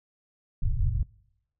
pink low-pass noise, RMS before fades -25 dBFS, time 0.62-1.03 s, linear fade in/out 5 ms, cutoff 130 Hz, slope 48 dB/octave, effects noise-tail reverb RT60 0.9 s tail -25 dB re dry

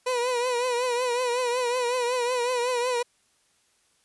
30% pulse tone with vibrato, 492.2 Hz, B4, 6 cents flat, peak -21 dBFS, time 0.06-3.03 s, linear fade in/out 10 ms, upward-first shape triangle, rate 5.4 Hz, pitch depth 79 cents each way, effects white hiss -66 dBFS RMS until 4.04 s + resampled to 24000 Hz

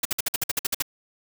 white noise bursts, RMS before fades -24 dBFS, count 11, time 0.03-0.823 s, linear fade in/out 5 ms, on 23 ms, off 54 ms, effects none

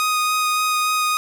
sawtooth tone with vibrato, 1244.5 Hz, D#6, in tune, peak -14 dBFS, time 0-1.17 s, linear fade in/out 0 ms, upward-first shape sine, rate 3.5 Hz, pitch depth 9 cents each way, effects none

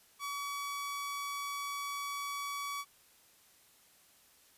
sawtooth tone, 1136 Hz, C#6, 42 cents sharp, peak -33 dBFS, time 0.19-2.85 s, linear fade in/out 50 ms, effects white hiss -64 dBFS RMS until 4.57 s + resampled to 32000 Hz

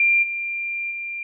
sine tone with level steps, 2383 Hz, D7, 25 cents sharp, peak -14 / -24 / -27 dBFS, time 0-1.23 s, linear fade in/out 2 ms, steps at 0.22 / 0.9 s, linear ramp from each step 20 ms, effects none

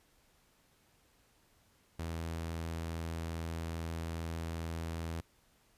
sawtooth tone, 82.41 Hz, E2, in tune, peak -33 dBFS, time 1.99-5.21 s, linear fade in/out 5 ms, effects pink hiss -69 dBFS RMS until 5.77 s + resampled to 32000 Hz

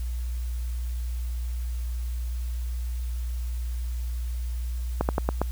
slowing click train, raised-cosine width 1 ms, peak -9 dBFS, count 5, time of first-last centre 5.01-5.416 s, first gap 79 ms, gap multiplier 1.17, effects added 60 Hz sine -27 dBFS peak until 5.51 s + white hiss -50 dBFS RMS until 5.51 s

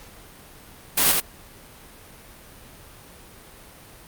white noise with echo, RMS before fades -18 dBFS, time 0.97-1.12 s, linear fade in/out 10 ms, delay 84 ms, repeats 1, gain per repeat -3 dB, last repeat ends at 1.204 s, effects pink hiss -46 dBFS RMS until 4.07 s + Opus 48 kbps

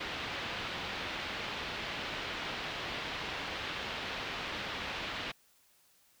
white low-pass noise, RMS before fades -39 dBFS, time 0-5.32 s, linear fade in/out 10 ms, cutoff 3600 Hz, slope 24 dB/octave, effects white hiss -67 dBFS RMS until 6.2 s

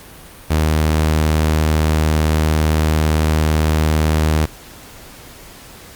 sawtooth tone, 77.78 Hz, D#2, in tune, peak -9 dBFS, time 0.5-4.46 s, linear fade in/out 10 ms, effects pink hiss -39 dBFS RMS until 5.95 s + Opus 48 kbps

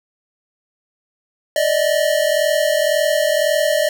square tone pair together, 589.1 / 631 Hz, D5 / D#5, +5 / +24 cents, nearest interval minor second, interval 119 cents, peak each -18 dBFS, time 1.56-3.89 s, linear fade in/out 2 ms, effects none

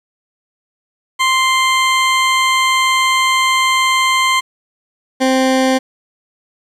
20% pulse tone pair in turn, 1046.5 / 261.6 Hz, C6 / C4, 0 / 0 cents, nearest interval 2 octaves, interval 2400 cents, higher first, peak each -6 dBFS, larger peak neither, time 1.19-4.41 / 5.2-5.79 s, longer first, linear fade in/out 20 ms, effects low-pass 9000 Hz 12 dB/octave + 7-bit

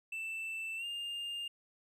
triangle tone with pitch glide, 2657 to 2810 Hz, E7 to F7, +13 to +10 cents, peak -36 dBFS, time 0.12-1.48 s, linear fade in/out 5 ms, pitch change +97 cents, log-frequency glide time 0.77-0.85 s, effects none

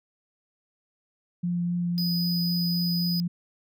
sine tone with vibrato, 174.61 Hz, F3, in tune, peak -24 dBFS, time 1.43-3.28 s, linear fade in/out 10 ms, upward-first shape triangle, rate 3.8 Hz, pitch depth 11 cents each way
square tone, 4978 Hz, D#8, in tune, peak -29 dBFS, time 1.98-3.2 s, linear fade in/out 0 ms
effects none

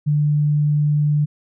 sine tone, 148.3 Hz, D3, 17 cents sharp, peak -14 dBFS, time 0.06-1.26 s, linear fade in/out 20 ms, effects none

